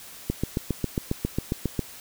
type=click train; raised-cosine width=3 ms; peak=-11 dBFS; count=12; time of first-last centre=0.3-1.793 s; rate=7.37 Hz; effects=white hiss -44 dBFS RMS until 2 s